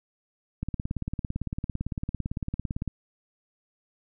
click train, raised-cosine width 5 ms, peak -17 dBFS, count 41, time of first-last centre 0.63-2.877 s, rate 17.8 Hz, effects none

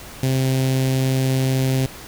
sawtooth tone with notch filter, 131.7 Hz, C3, 12 cents sharp, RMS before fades -19 dBFS, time 0.23-1.86 s, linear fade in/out 2 ms, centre 1200 Hz, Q 0.64, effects pink hiss -38 dBFS RMS until 2.07 s

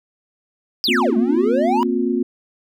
triangle exponential two-way sweep, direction down then up, 5210 to 210 to 1002 Hz, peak -15 dBFS, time 0.84-1.83 s, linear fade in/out 0 ms, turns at 1.17 s
sine chord, Bb suspended second, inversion none, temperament equal with one note detuned, 233.1 / 261.6 / 357.6 Hz, Bb3 / C4 / F4, 0 / 0 / +41 cents, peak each -21 dBFS, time 0.88-2.23 s, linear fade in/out 5 ms
effects none

